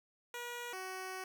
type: tone pair in turn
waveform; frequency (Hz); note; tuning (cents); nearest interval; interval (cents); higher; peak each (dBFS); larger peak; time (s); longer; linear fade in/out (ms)
10% pulse; 481 / 375; B4 / F#4; -46 / +23; major third; 431; first; -33 / -33; neither; 0.34-0.73 / 0.73-1.24; second; 2
effects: none